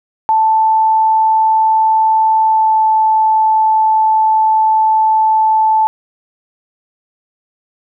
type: tone with pitch glide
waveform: sine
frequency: 880 to 874.9 Hz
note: A5 to A5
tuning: 0 to -10 cents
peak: -8 dBFS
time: 0.29-5.87 s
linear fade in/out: 0 ms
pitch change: -10 cents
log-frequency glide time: 2.41-2.83 s
effects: none